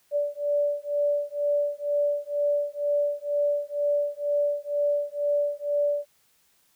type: beating tone pair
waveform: sine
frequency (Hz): 580 / 582.1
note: D5 / D5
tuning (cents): -22 / -15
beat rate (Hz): 2.1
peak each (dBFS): -26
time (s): 0.11-6.06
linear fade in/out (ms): 50
effects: white hiss -65 dBFS RMS until 6.75 s